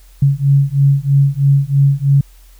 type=beating tone pair; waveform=sine; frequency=137.9 / 141 Hz; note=C#3 / C#3; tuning=-9 / +30 cents; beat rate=3.1 Hz; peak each=-12 dBFS; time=0.22-2.21 s; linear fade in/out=5 ms; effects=added 43 Hz sine -40 dBFS peak until 2.59 s + white hiss -51 dBFS RMS until 2.59 s